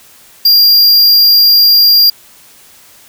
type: tone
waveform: square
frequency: 4784 Hz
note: D8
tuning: 31 cents sharp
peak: -4 dBFS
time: 0.45-2.1 s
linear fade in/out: 5 ms
effects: white hiss -41 dBFS RMS until 3.08 s